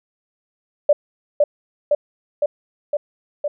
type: tone with echo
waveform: sine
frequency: 587 Hz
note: D5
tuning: 1 cent flat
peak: -8 dBFS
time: 0.89-0.93 s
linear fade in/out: 5 ms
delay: 510 ms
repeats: 5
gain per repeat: -2 dB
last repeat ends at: 3.48 s
effects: none